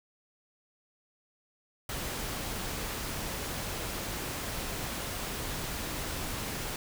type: noise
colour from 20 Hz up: pink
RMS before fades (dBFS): -36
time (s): 1.89-6.76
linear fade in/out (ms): 2
effects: none